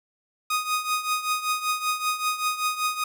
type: tone with tremolo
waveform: sawtooth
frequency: 1244.5 Hz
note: D#6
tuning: in tune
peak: -17 dBFS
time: 0.5-3.04 s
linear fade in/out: 5 ms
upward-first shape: triangle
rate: 5.2 Hz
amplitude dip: 80%
effects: none